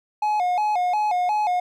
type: tone with vibrato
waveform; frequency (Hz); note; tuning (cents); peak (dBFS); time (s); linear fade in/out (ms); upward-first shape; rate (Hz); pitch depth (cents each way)
triangle; 780; G5; -9; -17; 0.22-1.6; 5; square; 2.8; 140
effects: none